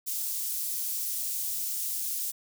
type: high-pass noise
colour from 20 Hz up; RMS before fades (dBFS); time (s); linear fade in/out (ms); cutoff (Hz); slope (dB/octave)
white; -32; 0.06-2.32; 20; 6700; 12
effects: none